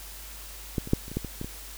clicks, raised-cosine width 3 ms, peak -13 / -24 / -7 / -29 / -25 / -14 / -22 / -20 / -23 dBFS, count 9, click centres 0.782 / 0.874 / 0.934 / 1.081 / 1.116 / 1.17 / 1.247 / 1.414 / 1.445 s, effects added 50 Hz sine -44 dBFS peak until 1.77 s + white hiss -44 dBFS RMS until 1.77 s

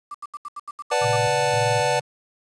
sine tone bursts, 1174.7 Hz, D6, in tune, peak -30 dBFS, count 10, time 0.11-1.162 s, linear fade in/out 5 ms, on 35 ms, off 78 ms
square chord, B minor seventh, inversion none, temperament equal, 493.9 / 587.3 / 740 / 880 Hz, B4 / D5 / F#5 / A5, 0 / 0 / 0 / 0 cents, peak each -25 / -25 / -27 / -25 dBFS, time 0.91-2 s, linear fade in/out 10 ms
sine tone, 135.6 Hz, C#3, 38 cents flat, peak -32 dBFS, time 1.01-2.01 s, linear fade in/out 10 ms
sine tone with tremolo, 114.4 Hz, A#2, 32 cents flat, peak -26 dBFS, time 1.01-1.9 s, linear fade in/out 50 ms, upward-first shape square, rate 1.9 Hz, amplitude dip 80%
effects resampled to 22050 Hz + 8-bit

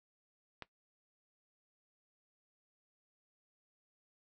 click, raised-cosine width 0.3 ms, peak -27 dBFS, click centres 0.623 s, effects noise-tail reverb RT60 0.1 s tail -17 dB re dry

